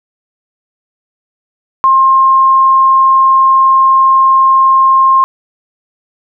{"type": "tone", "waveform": "sine", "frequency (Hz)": 1063, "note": "C6", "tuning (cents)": 27, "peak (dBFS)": -4, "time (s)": [1.84, 5.24], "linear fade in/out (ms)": 0, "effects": []}